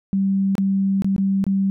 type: tone with dropouts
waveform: sine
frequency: 194.6 Hz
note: G3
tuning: 12 cents flat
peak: -16 dBFS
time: 0.13-1.7 s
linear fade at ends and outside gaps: 0 ms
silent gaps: 0.553-0.581 / 1.021-1.045 / 1.163-1.181 / 1.441-1.466 s
effects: none